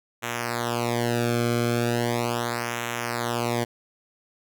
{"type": "tone with flanger", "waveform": "sawtooth", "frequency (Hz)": 118.9, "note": "A#2", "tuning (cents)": 35, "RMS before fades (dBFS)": -26, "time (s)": [0.22, 3.65], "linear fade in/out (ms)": 20, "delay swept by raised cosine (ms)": [0.21, 1.09], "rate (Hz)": 0.38, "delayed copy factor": -0.95, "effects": []}